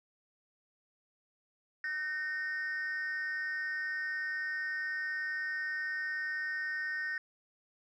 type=tone pair together; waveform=sine; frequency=1523.1 / 1839 Hz; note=F#6 / A#6; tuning=+50 / -24 cents; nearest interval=minor third; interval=326 cents; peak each=-36 / -33 dBFS; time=1.84-7.18 s; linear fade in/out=2 ms; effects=tanh soft clip ceiling -30 dBFS